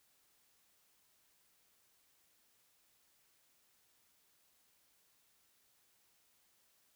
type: silence
effects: white hiss -73 dBFS RMS until 6.95 s